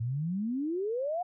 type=exponential sweep; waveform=sine; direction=up; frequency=110 to 738 Hz; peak=-29 dBFS; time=0-1.23 s; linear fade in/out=10 ms; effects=none